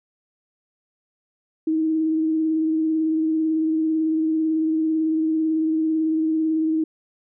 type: tone with vibrato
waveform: sine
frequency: 317.2 Hz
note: D#4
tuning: 33 cents sharp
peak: -18 dBFS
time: 1.67-6.84 s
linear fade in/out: 5 ms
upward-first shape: triangle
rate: 18 Hz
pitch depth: 26 cents each way
effects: none